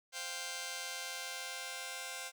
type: chord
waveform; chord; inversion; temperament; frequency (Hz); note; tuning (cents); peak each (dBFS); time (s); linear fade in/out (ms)
5% pulse; C suspended fourth; none; just; 523.3 / 697.7 / 784.9; C5 / F5 / G5; 0 / -2 / +2; -34; 0.12-2.32; 50
effects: none